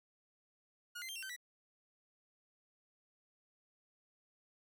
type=tone with pitch steps; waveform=sawtooth; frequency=1438 / 2073 / 3171 / 2735 / 1543 / 1951 Hz; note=F#6 / C7 / G7 / F7 / G6 / B6; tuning=-50 / -17 / +19 / -37 / -28 / -22 cents; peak=-40 dBFS; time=0.95-1.364 s; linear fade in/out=10 ms; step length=69 ms; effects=none